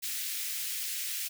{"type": "high-pass noise", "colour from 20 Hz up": "white", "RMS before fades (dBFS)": -35, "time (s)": [0.02, 1.29], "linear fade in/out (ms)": 20, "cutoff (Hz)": 1900, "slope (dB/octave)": 24, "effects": []}